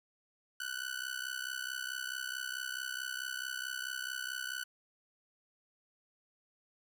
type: tone with amplitude modulation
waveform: sawtooth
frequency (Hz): 1492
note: F#6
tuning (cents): +14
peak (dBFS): -30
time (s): 0.6-4.64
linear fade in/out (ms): 5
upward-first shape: sine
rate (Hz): 64.6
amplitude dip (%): 90
effects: none